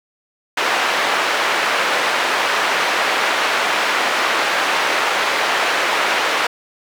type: band-pass noise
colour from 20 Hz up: white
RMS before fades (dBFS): -18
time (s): 0.57-6.47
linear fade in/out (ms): 5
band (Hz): 490 to 2100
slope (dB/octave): 12
effects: none